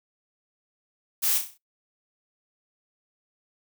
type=noise with echo; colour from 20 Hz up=blue; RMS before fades=-24 dBFS; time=1.22-1.39 s; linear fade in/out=20 ms; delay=32 ms; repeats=6; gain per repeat=-6 dB; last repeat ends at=1.582 s; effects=noise-tail reverb RT60 0.2 s tail -26 dB re dry